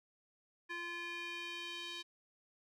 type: tone with band-pass filter sweep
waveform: square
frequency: 345.2 Hz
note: F4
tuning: 20 cents flat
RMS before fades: -44 dBFS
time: 0.69-2.03 s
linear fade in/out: 20 ms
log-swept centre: 1900 to 3500 Hz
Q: 2.6
effects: none